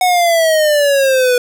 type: exponential sweep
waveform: square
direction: down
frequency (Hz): 740 to 487.9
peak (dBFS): -10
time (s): 0.01-1.38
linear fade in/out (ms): 2
effects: none